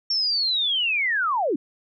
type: linear sweep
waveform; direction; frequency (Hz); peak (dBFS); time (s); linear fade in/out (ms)
sine; down; 5500 to 246.6; -20; 0.1-1.56; 5
effects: none